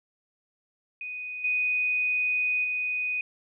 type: tone with level steps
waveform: sine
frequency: 2489 Hz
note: D#7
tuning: in tune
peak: -33 / -23 / -26 dBFS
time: 1.01-3.21 s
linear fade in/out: 2 ms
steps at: 1.44 / 2.64 s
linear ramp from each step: 5 ms
effects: none